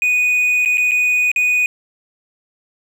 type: tone with dropouts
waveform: triangle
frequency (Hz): 2479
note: D#7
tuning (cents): -7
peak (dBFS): -11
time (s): 0.02-1.66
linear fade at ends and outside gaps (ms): 1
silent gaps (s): 0.65-0.658 / 0.773-0.78 / 0.911-0.917 / 1.316-1.361
effects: none